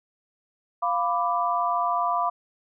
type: chord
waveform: sine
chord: B diminished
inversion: second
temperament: equal with one note detuned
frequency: 698.5 / 994.1 / 1174.7 Hz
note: F5 / B5 / D6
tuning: 0 / +11 / 0 cents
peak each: -26 dBFS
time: 0.82-2.3 s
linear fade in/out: 10 ms
effects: none